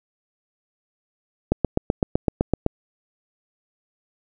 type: click train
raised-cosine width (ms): 2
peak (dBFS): -4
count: 10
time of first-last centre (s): 1.52-2.664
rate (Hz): 7.87
effects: none